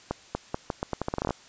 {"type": "accelerating click train", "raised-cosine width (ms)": 1, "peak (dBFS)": -13, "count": 15, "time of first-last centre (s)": [0.11, 1.307], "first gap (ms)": 240, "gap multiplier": 0.81, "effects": ["white hiss -52 dBFS RMS until 1.48 s", "resampled to 16000 Hz"]}